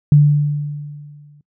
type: tone with exponential decay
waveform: sine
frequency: 146.83 Hz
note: D3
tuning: in tune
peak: -4 dBFS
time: 0.12-1.41 s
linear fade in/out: 2 ms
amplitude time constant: 280 ms
effects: noise-tail reverb RT60 0.1 s tail -23 dB re dry